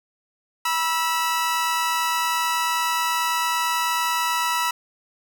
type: tone pair together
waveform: sawtooth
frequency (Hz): 971.6 / 1318.5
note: B5 / E6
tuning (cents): -29 / 0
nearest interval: perfect fourth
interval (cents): 529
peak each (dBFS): -19 / -21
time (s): 0.65-4.71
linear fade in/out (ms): 5
effects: none